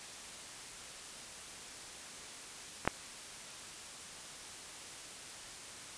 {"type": "clicks", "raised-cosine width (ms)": 0.5, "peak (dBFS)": [-25, -11], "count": 2, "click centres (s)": [2.852, 2.876], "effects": ["white hiss -48 dBFS RMS until 5.97 s", "resampled to 22050 Hz"]}